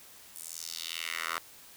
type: tone with high-pass filter sweep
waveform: 10% pulse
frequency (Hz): 82.41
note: E2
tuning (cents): 0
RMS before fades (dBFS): -38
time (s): 0.36-1.38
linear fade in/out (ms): 0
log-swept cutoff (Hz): 10000 to 1200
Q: 2.1
effects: white hiss -53 dBFS RMS until 1.76 s